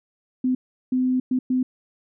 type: tone bursts at uneven times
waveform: sine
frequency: 255.2 Hz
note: C4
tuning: 43 cents flat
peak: -18 dBFS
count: 4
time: 0.44-0.55 / 0.92-1.2 / 1.31-1.39 / 1.5-1.63 s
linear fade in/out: 5 ms
effects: none